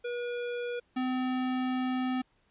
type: tone pair in turn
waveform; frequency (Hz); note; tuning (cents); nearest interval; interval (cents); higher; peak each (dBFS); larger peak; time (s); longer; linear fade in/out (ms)
square; 482.8 / 255.8; B4 / C4; -39 / -39; major seventh; 1100; first; -33 / -29; second; 0.04-0.8 / 0.96-2.22; second; 10
effects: pink hiss -70 dBFS RMS until 2.5 s + resampled to 8000 Hz